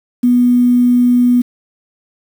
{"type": "tone with quantisation", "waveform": "sine", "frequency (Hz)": 245, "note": "B3", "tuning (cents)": -14, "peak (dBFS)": -7, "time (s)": [0.23, 1.42], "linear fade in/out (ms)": 10, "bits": 6, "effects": []}